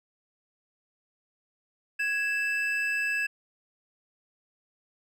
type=tone pair together; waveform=triangle; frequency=1662.4 / 2637 Hz; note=G#6 / E7; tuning=+1 / 0 cents; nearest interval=minor sixth; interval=799 cents; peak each=-27 dBFS; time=1.99-3.27 s; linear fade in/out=10 ms; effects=none

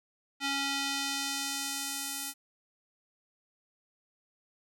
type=tone with band-pass filter sweep; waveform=square; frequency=277.2 Hz; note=C#4; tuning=in tune; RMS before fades=-34 dBFS; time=0.4-2.34 s; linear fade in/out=50 ms; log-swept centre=3200 to 11000 Hz; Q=0.85; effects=none

